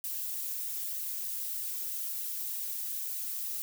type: noise with flanger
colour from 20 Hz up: violet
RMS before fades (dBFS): -36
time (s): 0.04-3.62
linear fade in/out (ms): 0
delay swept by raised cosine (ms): 1 to 5.8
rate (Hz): 3.2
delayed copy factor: +0.85
effects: none